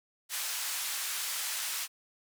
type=band-pass noise; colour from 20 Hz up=white; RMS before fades=-35 dBFS; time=0.29-1.88 s; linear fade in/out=50 ms; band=1100 to 12000 Hz; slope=12 dB/octave; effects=none